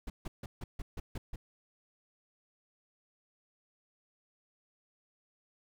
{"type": "noise bursts", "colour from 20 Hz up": "brown", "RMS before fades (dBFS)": -38, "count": 8, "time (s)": [0.07, 1.36], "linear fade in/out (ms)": 5, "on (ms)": 30, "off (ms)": 150, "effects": []}